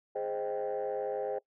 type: chord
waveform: sine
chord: Ab major seventh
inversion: none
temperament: equal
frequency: 415.3 / 523.3 / 622.3 / 784 Hz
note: Ab4 / C5 / Eb5 / G5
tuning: 0 / 0 / 0 / 0 cents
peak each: -35 / -34 / -38 / -38 dBFS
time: 0.15-1.39 s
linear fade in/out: 10 ms
effects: noise-tail reverb RT60 0.1 s tail -22 dB re dry + tanh soft clip ceiling -26 dBFS